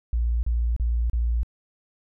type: tone bursts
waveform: sine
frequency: 58.27 Hz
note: A#1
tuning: in tune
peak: -20 dBFS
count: 4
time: 0.13-1.432 s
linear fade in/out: 0 ms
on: 300 ms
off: 34 ms
effects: none